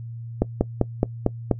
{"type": "slowing click train", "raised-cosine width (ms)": 2, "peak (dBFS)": -4, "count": 6, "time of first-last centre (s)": [0.42, 1.513], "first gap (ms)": 190, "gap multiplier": 1.07, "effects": ["noise-tail reverb RT60 0.1 s tail -20 dB re dry", "added 116 Hz sine -32 dBFS peak until 1.59 s"]}